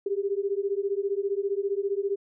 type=beating tone pair; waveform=sine; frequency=391 / 406 Hz; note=G4 / G#4; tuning=-4 / -39 cents; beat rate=15 Hz; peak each=-28 dBFS; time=0.06-2.16 s; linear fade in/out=5 ms; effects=none